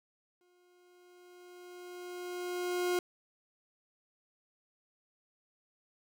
40% pulse tone with exponential growth, 357.4 Hz, F4, 40 cents sharp, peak -27 dBFS, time 0.41-2.99 s, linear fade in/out 1 ms, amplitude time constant 560 ms, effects none

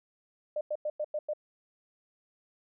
sine tone bursts, 603 Hz, D5, 46 cents sharp, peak -29 dBFS, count 6, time 0.56-1.335 s, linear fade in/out 5 ms, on 50 ms, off 95 ms, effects none

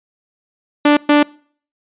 sawtooth tone bursts at uneven times, 293.7 Hz, D4, in tune, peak -4 dBFS, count 2, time 0.85-0.97 / 1.09-1.23 s, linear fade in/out 5 ms, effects noise-tail reverb RT60 0.5 s tail -25 dB re dry + resampled to 8000 Hz

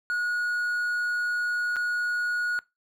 triangle tone with dropouts, 1451 Hz, F#6, 34 cents flat, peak -23 dBFS, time 0.1-2.59 s, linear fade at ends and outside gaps 0 ms, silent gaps 1.76-1.766 s, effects noise-tail reverb RT60 0.2 s tail -21 dB re dry

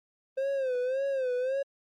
triangle tone with vibrato, 523.3 Hz, C5, in tune, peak -25 dBFS, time 0.37-1.63 s, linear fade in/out 10 ms, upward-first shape sine, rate 1.8 Hz, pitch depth 100 cents each way, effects Opus 32 kbps

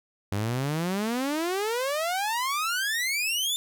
sawtooth exponential sweep, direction up, 96.6 to 3600 Hz, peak -22 dBFS, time 0.32-3.56 s, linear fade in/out 0 ms, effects none

